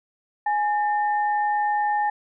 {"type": "tone pair together", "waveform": "sine", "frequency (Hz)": [834.9, 1802], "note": ["G#5", "A6"], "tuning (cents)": [9, 41], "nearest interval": "octave + minor second", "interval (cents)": 1332, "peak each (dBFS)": [-20, -30], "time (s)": [0.46, 2.1], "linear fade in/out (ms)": 5, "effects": []}